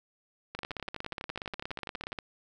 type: two click trains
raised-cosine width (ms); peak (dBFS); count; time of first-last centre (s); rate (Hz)
0.3; -20 / -22; 28 / 20; 0.59-2.188 / 0.55-2.12; 16.9 / 12.1
effects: none